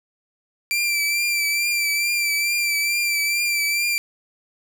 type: tone with vibrato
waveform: sawtooth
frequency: 2349 Hz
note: D7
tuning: in tune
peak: -16 dBFS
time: 0.71-3.98 s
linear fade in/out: 0 ms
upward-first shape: triangle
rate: 2.3 Hz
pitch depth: 41 cents each way
effects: none